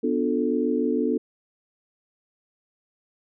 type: chord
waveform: sine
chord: B half-diminished seventh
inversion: none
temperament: equal with one note detuned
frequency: 246.9 / 293.7 / 355.1 / 440 Hz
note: B3 / D4 / F4 / A4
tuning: 0 / 0 / +29 / 0 cents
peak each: -25 / -26 / -29 / -26 dBFS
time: 0.03-1.18 s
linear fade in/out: 10 ms
effects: none